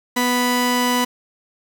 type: tone pair together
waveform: sawtooth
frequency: 246.9 / 987.8 Hz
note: B3 / B5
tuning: 0 / 0 cents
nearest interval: 2 octaves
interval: 2400 cents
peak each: -15 dBFS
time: 0.16-1.05 s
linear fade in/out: 10 ms
effects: 7-bit